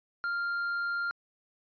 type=tone with tanh clipping; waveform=sine; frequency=1396 Hz; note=F6; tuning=1 cent flat; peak=-30 dBFS; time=0.24-1.11 s; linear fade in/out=0 ms; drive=4 dB; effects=resampled to 11025 Hz